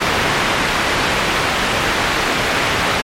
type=low-pass noise; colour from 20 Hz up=white; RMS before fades=-17 dBFS; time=0-3.02 s; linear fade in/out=20 ms; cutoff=2300 Hz; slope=12 dB/octave; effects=MP3 64 kbps